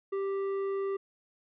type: tone with tanh clipping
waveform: triangle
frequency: 392 Hz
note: G4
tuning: in tune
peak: -31 dBFS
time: 0.12-0.97 s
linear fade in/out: 10 ms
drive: 13 dB
effects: none